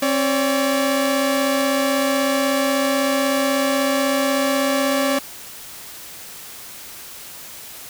sawtooth tone pair together, 267.9 / 572 Hz, C4 / D5, +41 / -46 cents, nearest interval octave + minor second, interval 1313 cents, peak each -16 dBFS, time 0.02-5.19 s, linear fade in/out 5 ms, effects white hiss -37 dBFS RMS until 7.89 s

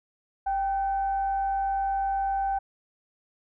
sine tone with frequency modulation, 784 Hz, G5, in tune, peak -24 dBFS, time 0.46-2.59 s, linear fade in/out 10 ms, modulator 733 Hz, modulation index 0.26, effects none

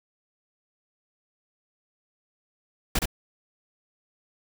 pink noise with echo, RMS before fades -23 dBFS, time 2.95-2.99 s, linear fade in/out 5 ms, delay 67 ms, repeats 1, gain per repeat -3 dB, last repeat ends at 3.057 s, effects none

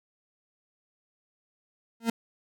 40% pulse tone with exponential growth, 229.2 Hz, A#3, 29 cents flat, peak -20 dBFS, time 2-2.1 s, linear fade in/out 5 ms, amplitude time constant 21 ms, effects none

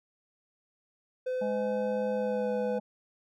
triangle tone with pitch glide, 509 to 500 Hz, C5 to B4, -48 to +21 cents, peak -27 dBFS, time 1.26-2.79 s, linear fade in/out 10 ms, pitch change -31 cents, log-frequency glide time 2.13-2.5 s
harmonic tone, 208.6 Hz, G#3, 8 cents sharp, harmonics 1 / 3 / 4, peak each -34 / -39 / -40 dBFS, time 1.41-2.8 s, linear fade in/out 10 ms
effects none

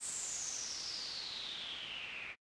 white noise with low-pass filter sweep, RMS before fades -43 dBFS, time 0-2.36 s, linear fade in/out 50 ms, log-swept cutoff 8300 to 2300 Hz, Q 8.6, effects noise-tail reverb RT60 0.1 s tail -26 dB re dry + resampled to 22050 Hz

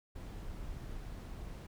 brown noise, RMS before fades -44 dBFS, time 0.15-1.67 s, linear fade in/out 10 ms, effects none

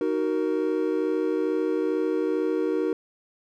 triangle chord, D# minor, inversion none, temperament just, 311.1 / 373.4 / 466.7 Hz, D#4 / F#4 / A#4, 0 / +16 / +2 cents, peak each -25 dBFS, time 0.01-2.93 s, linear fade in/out 2 ms, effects none

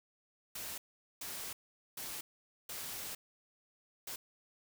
white noise bursts at uneven times, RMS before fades -43 dBFS, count 5, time 0.55-0.78 / 1.21-1.53 / 1.97-2.21 / 2.69-3.15 / 4.07-4.16 s, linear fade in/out 5 ms, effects none

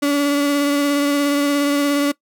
35% pulse tone with vibrato, 286.1 Hz, D4, 45 cents flat, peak -13 dBFS, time 0.02-2.12 s, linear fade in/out 10 ms, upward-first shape triangle, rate 17 Hz, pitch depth 21 cents each way, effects noise-tail reverb RT60 0.1 s tail -20 dB re dry

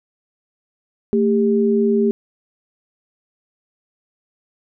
sine tone pair together, 223.9 / 400 Hz, A3 / G4, +30 / +35 cents, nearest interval minor seventh, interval 1005 cents, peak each -16 dBFS, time 1.13-2.11 s, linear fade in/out 0 ms, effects none

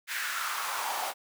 pink noise with high-pass filter sweep, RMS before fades -33 dBFS, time 0.07-1.14 s, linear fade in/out 50 ms, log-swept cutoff 1800 to 700 Hz, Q 3.6, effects none

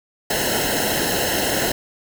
pink noise with comb filter, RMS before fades -21 dBFS, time 0.3-1.72 s, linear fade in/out 5 ms, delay 0.85 ms, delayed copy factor -0.85, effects none

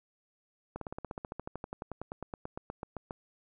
slowing click train, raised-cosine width 1 ms, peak -24 dBFS, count 27, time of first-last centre 0.76-3.109 s, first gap 53 ms, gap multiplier 1.04, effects none

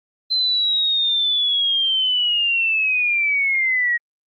sine linear sweep, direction down, 4095 to 1886 Hz, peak -16 dBFS, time 0.3-3.98 s, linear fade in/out 20 ms, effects Opus 24 kbps

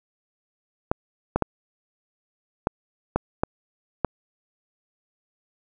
clicks, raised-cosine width 1 ms, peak -6 dBFS, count 7, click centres 0.915 / 1.36 / 1.423 / 2.671 / 3.16 / 3.435 / 4.047 s, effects none

